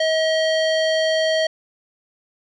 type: tone with low-pass filter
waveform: square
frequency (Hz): 637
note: D#5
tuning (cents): +41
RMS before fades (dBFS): -19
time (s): 0-1.47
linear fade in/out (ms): 5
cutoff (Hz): 4200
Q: 2.2
effects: none